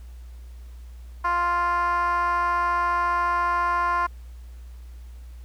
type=tone with band-pass filter; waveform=10% pulse; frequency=349.2 Hz; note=F4; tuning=in tune; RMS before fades=-23 dBFS; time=1.24-4.07 s; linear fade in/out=10 ms; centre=1100 Hz; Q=4.1; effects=added 60 Hz sine -38 dBFS peak until 5.44 s + pink hiss -59 dBFS RMS until 5.44 s